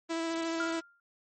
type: tone with vibrato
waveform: sawtooth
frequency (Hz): 329.6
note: E4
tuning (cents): 0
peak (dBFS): -27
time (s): 0.09-0.81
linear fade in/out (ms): 20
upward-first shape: square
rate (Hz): 14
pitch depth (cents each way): 10
type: tone with exponential decay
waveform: sine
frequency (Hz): 1396.9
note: F6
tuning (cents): 0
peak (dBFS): -29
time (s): 0.6-1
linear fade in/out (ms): 2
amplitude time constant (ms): 85
effects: MP3 32 kbps